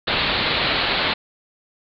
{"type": "low-pass noise", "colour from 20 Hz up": "white", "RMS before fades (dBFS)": -21, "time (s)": [0.07, 1.14], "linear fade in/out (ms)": 10, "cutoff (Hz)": 4400, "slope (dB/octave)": 96, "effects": []}